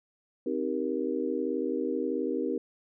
sine chord, C minor seventh, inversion none, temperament just, 261.6 / 314 / 392.4 / 470.9 Hz, C4 / Eb4 / G4 / Bb4, 0 / +16 / +2 / +18 cents, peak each -33 dBFS, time 0.46-2.58 s, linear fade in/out 5 ms, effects none

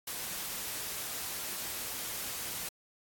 white noise, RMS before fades -38 dBFS, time 0.07-2.69 s, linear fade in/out 5 ms, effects AAC 64 kbps

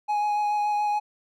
triangle tone with vibrato, 834 Hz, G#5, 7 cents sharp, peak -20 dBFS, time 0.08-1 s, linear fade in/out 20 ms, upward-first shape sine, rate 7 Hz, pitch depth 13 cents each way, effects none

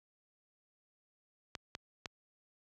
clicks, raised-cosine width 0.2 ms, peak -22 dBFS, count 3, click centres 1.552 / 1.751 / 2.058 s, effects high-pass 60 Hz 12 dB/octave

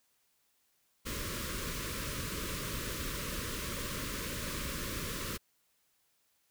pink band-stop noise, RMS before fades -38 dBFS, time 1.05-5.38 s, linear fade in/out 20 ms, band 600 to 990 Hz, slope 96 dB/octave, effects white hiss -74 dBFS RMS until 6.5 s

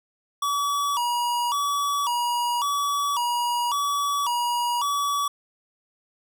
square tone with vibrato, 1046.5 Hz, C6, in tune, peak -23 dBFS, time 0.42-5.28 s, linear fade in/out 5 ms, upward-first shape square, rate 0.91 Hz, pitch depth 150 cents each way, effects none

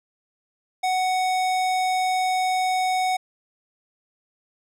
sine tone with hard clipping, 743 Hz, F#5, 7 cents sharp, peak -22 dBFS, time 0.83-3.17 s, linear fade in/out 10 ms, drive 18 dB, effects none

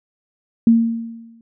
sine tone with exponential decay, 229.4 Hz, A#3, 28 cents flat, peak -6 dBFS, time 0.67-1.41 s, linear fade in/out 2 ms, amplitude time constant 160 ms, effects none

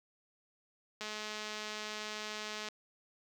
click train, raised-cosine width 0.2 ms, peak -24 dBFS, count 358, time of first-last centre 1.01-2.686 s, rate 213 Hz, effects high-pass 100 Hz 12 dB/octave + 9-bit

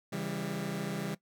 sawtooth chord, C# diminished, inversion none, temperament just, 138.59 / 166.31 / 199.57 Hz, C#3 / E3 / G3, 0 / +16 / +31 cents, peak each -36 / -34 / -33 dBFS, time 0.12-1.15 s, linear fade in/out 10 ms, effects noise-tail reverb RT60 0.1 s tail -18 dB re dry

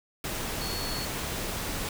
sine tone in noise, 4390 Hz, C#8, 18 cents flat, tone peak -36 dBFS, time 0.61-1.05 s, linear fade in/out 2 ms, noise pink, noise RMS -33 dBFS, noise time 0.24-1.89 s, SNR -6 dB, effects none

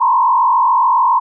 sine tone with frequency modulation, 987.8 Hz, B5, in tune, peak -9 dBFS, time 0-1.2 s, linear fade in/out 20 ms, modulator 47.2 Hz, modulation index 1.6, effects none

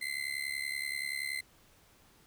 35% pulse tone with amplitude modulation, 2062 Hz, C7, 26 cents flat, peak -29 dBFS, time 0.01-1.41 s, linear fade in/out 10 ms, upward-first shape sine, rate 70.5 Hz, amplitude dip 85%, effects pink hiss -63 dBFS RMS until 2.26 s

